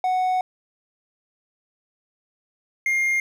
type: tone pair in turn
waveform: triangle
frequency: 740 / 2121 Hz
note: F#5 / C7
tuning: 0 / +23 cents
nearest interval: octave + tritone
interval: 1823 cents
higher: second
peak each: -17 dBFS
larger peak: neither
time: 0.04-0.41 / 2.86-3.2 s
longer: first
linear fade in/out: 2 ms
effects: none